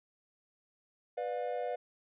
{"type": "chord", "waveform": "triangle", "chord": "B diminished", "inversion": "none", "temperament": "just", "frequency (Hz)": [493.9, 592.7, 711.2], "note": ["B4", "D5", "F5"], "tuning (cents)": [0, 16, 31], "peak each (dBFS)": [-35, -37, -36], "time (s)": [1.17, 1.76], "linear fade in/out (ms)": 10, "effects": ["resampled to 8000 Hz"]}